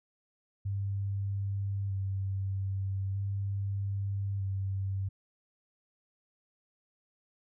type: tone with vibrato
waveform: sine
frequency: 98 Hz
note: G2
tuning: in tune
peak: -30 dBFS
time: 0.65-5.09 s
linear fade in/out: 10 ms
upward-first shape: square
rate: 0.4 Hz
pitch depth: 19 cents each way
effects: none